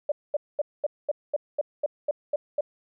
sine tone bursts, 587.3 Hz, D5, in tune, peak -21 dBFS, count 11, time 0.09-2.609 s, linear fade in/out 5 ms, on 29 ms, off 220 ms, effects none

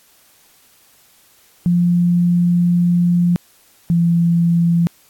sine tone pair in turn, 174.61 / 169.84 Hz, F3 / F3, 0 / -48 cents, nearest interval unison, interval 48 cents, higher first, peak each -11 dBFS, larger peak neither, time 1.66-3.36 / 3.9-4.87 s, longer first, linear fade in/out 0 ms, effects white hiss -52 dBFS RMS until 5.09 s + AAC 64 kbps

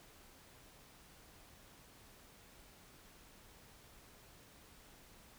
silence, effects pink hiss -61 dBFS RMS until 5.38 s

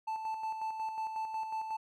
triangle tone with tremolo, 880 Hz, A5, in tune, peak -31 dBFS, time 0.07-1.77 s, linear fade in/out 10 ms, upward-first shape square, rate 5.5 Hz, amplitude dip 45%, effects none

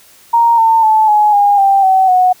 sine tone with pitch steps, 932.3 / 901.1 / 870.9 / 841.7 / 813.5 / 786.2 / 759.9 / 734.4 Hz, A#5 / A5 / A5 / G#5 / G#5 / G5 / F#5 / F#5, 0 / +41 / -18 / +23 / -36 / +5 / +46 / -13 cents, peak -6 dBFS, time 0.33-2.33 s, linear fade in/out 10 ms, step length 250 ms, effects white hiss -44 dBFS RMS until 2.4 s

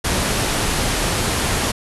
pink low-pass noise, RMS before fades -20 dBFS, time 0.04-1.72 s, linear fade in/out 10 ms, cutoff 12000 Hz, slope 96 dB/octave, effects none

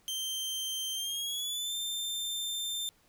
sawtooth tone with pitch glide, 3136 to 3582 Hz, G7 to A7, 0 to +30 cents, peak -30 dBFS, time 0.08-2.89 s, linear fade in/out 0 ms, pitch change +230 cents, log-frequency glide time 0.94-1.75 s, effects pink hiss -66 dBFS RMS until 3.08 s

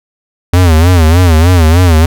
square tone with vibrato, 84.6 Hz, E2, 45 cents sharp, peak -4 dBFS, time 0.53-2.06 s, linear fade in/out 5 ms, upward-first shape sine, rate 3.3 Hz, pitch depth 140 cents each way, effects none

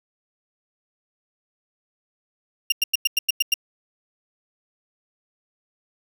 30% pulse tone bursts, 2795 Hz, F7, 1 cent sharp, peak -13 dBFS, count 8, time 2.7-3.541 s, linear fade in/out 5 ms, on 22 ms, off 95 ms, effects none

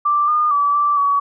sine tone with pitch steps, 1175 / 1216 / 1151 / 1167 / 1133 Hz, D6 / D#6 / D6 / D6 / C#6, +1 / -40 / -35 / -11 / +37 cents, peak -13 dBFS, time 0.05-1.2 s, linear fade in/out 10 ms, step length 230 ms, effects none

